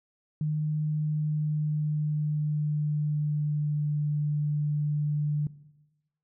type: tone with pitch glide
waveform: sine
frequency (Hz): 152.6 to 148.43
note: D#3 to D3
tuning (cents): -33 to +19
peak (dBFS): -25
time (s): 0.41-5.47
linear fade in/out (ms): 2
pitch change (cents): -48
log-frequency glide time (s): 0.8-4
effects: noise-tail reverb RT60 1.0 s tail -17 dB re dry